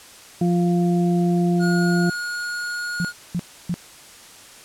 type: harmonic tone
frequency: 174.61 Hz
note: F3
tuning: in tune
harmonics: 1 / 2 / 4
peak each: -17 / -23 / -29 dBFS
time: 0.41-2.1 s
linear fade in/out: 5 ms
type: tone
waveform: square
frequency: 1438 Hz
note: F#6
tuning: 50 cents flat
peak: -26 dBFS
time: 1.59-3.13 s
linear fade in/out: 50 ms
type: tone bursts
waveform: sine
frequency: 174.61 Hz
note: F3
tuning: in tune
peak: -20 dBFS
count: 3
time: 3-3.741 s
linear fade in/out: 0 ms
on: 47 ms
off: 300 ms
effects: white hiss -44 dBFS RMS until 4.64 s + low-pass 10000 Hz 12 dB/octave